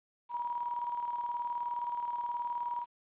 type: tone with tremolo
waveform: sine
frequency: 960 Hz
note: B5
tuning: 49 cents flat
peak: -31 dBFS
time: 0.29-2.86 s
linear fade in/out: 50 ms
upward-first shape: square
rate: 19 Hz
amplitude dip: 45%
effects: resampled to 8000 Hz + 11-bit